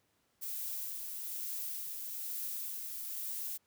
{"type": "noise with tremolo", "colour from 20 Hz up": "violet", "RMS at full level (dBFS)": -39, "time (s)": [0.41, 3.58], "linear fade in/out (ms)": 20, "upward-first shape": "sine", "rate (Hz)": 1.1, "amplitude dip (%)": 30, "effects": ["pink hiss -75 dBFS RMS until 3.66 s", "high-pass 80 Hz 12 dB/octave"]}